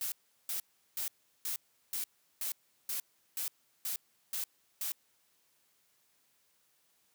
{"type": "noise bursts", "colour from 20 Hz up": "blue", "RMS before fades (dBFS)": -36, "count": 11, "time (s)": [0.01, 4.92], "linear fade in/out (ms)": 2, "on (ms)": 110, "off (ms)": 370, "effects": ["white hiss -72 dBFS RMS until 7.14 s", "high-pass 80 Hz 12 dB/octave"]}